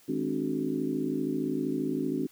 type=harmonic tone with a mistuned harmonic; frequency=52.9 Hz; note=G#1; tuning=33 cents sharp; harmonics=3 / 4 / 5 / 6 / 7 / 8; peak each=-39 / -37 / -31 / -33 / -34 / -42 dBFS; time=0.08-2.27 s; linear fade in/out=10 ms; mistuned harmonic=6; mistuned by=-99 cents; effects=white hiss -59 dBFS RMS until 2.31 s